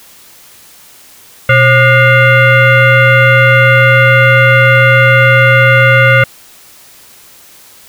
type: tone with frequency modulation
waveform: sine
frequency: 784 Hz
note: G5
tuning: in tune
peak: -3 dBFS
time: 1.49-6.24 s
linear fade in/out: 5 ms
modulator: 661 Hz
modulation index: 2.4
effects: white hiss -39 dBFS RMS until 7.88 s